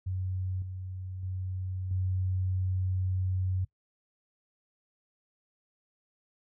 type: tone with level steps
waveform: sine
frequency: 93 Hz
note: F#2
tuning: 9 cents sharp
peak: -30 / -36 / -32 / -27 dBFS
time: 0.06-3.65 s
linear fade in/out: 10 ms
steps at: 0.62 / 1.23 / 1.91 s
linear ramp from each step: 2 ms
effects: noise-tail reverb RT60 0.1 s tail -20 dB re dry